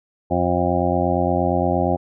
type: harmonic tone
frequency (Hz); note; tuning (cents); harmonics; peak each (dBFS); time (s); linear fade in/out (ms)
88.6; F2; +25; 1 / 2 / 3 / 4 / 6 / 7 / 8 / 9; -25 / -25 / -25 / -25 / -25 / -25 / -25 / -25; 0.3-1.97; 20
effects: none